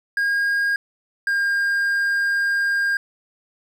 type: tone pair in turn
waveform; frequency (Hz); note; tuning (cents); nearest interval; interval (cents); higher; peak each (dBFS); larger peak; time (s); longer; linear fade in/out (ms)
triangle; 1626 / 1609.2; G#6 / G6; -37 / +45; unison; 18; first; -16; neither; 0.17-0.76 / 1.27-2.97; second; 2
effects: none